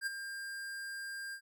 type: tone with ADSR envelope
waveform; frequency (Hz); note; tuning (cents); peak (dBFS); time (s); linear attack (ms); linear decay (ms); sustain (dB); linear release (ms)
square; 1600; G6; +35; -32; 0.01-1.41; 55; 18; -9; 78
effects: none